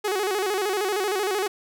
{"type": "tone with vibrato", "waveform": "sawtooth", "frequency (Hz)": 396.8, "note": "G4", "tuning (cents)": 21, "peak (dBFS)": -19, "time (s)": [0.04, 1.48], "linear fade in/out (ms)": 10, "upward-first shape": "square", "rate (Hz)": 13, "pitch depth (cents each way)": 100, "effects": []}